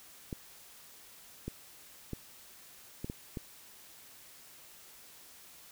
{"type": "clicks", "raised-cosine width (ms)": 3, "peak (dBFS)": -24, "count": 6, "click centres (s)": [0.328, 1.48, 2.133, 3.045, 3.099, 3.372], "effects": ["white hiss -55 dBFS RMS until 5.71 s"]}